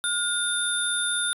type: tone cluster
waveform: sine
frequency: 1429 / 3606 / 9810 Hz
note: F6 / A7 / D#9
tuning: +39 / +42 / -26 cents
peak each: -27 dBFS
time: 0.04-1.33 s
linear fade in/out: 0 ms
effects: tanh soft clip ceiling -15 dBFS